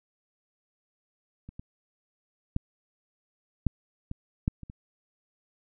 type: clicks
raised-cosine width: 5 ms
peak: -30 / -27 / -14 / -11 / -22 / -12 / -29 / -29 dBFS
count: 8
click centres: 1.49 / 1.595 / 2.564 / 3.667 / 4.114 / 4.479 / 4.633 / 4.699 s
effects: none